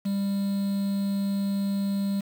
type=tone with quantisation; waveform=triangle; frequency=198.4 Hz; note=G3; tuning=21 cents sharp; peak=-22 dBFS; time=0.05-2.21 s; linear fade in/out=10 ms; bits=7; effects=none